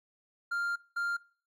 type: tone bursts at uneven times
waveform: triangle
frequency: 1396.9 Hz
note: F6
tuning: in tune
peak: -28 dBFS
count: 2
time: 0.51-0.76 / 0.96-1.17 s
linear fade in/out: 10 ms
effects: noise-tail reverb RT60 0.5 s tail -23 dB re dry